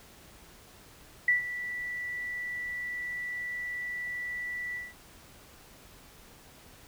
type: tone with ADSR envelope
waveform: sine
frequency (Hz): 1963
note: B6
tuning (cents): -11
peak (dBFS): -19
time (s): 1.28-4.94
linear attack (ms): 4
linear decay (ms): 130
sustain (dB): -14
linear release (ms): 190
effects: pink hiss -54 dBFS RMS until 6.87 s